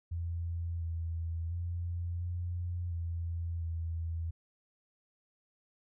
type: tone with pitch steps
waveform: sine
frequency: 84.7 / 82.9 / 86.4 / 87.7 / 84.4 / 82.7 Hz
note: E2 / E2 / F2 / F2 / E2 / E2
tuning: +48 / +10 / -18 / +8 / +41 / +6 cents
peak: -33 dBFS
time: 0.11-4.31 s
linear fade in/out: 10 ms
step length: 700 ms
effects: none